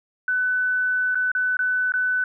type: tone with dropouts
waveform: sine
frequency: 1500 Hz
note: F#6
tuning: 23 cents sharp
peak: -19 dBFS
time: 0.28-2.24 s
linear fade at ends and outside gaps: 2 ms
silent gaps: 1.147-1.154 / 1.317-1.35 / 1.569-1.591 / 1.921-1.938 s
effects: none